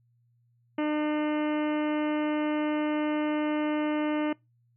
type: harmonic tone with a mistuned harmonic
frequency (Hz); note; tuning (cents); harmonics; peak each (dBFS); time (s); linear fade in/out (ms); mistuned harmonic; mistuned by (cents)
301.9; D4; +48; 1 / 2 / 3 / 4 / 5 / 6 / 7 / 8 / 9 / 10; -26 / -33 / -37 / -41 / -44 / -45 / -43 / -48 / -49 / -48; 0.78-4.33; 5; 10; -29
effects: noise-tail reverb RT60 0.2 s tail -24 dB re dry + added 119 Hz sine -64 dBFS peak until 4.76 s